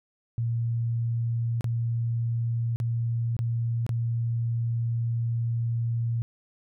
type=tone with dropouts; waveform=sine; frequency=116.54 Hz; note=A#2; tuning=in tune; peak=-24 dBFS; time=0.38-6.22 s; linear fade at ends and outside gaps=0 ms; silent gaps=1.609-1.643 / 2.76-2.801 / 3.366-3.39 / 3.865-3.892 s; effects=none